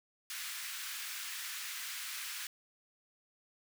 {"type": "high-pass noise", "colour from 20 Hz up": "pink", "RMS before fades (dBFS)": -42, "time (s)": [0.3, 2.47], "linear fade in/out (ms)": 2, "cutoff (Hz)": 1500, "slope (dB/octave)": 24, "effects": []}